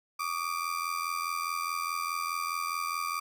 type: ring-modulated tone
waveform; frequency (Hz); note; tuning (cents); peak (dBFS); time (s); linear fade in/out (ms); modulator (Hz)
35% pulse; 1181; D6; +9; -26; 0.19-3.2; 10; 42.4
effects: none